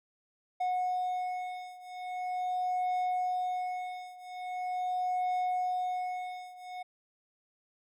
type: beating tone pair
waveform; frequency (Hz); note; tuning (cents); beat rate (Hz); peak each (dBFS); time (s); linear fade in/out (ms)
triangle; 730 / 730.42; F#5 / F#5; -24 / -23; 0.42; -31 / -33; 0.6-6.83; 10
effects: none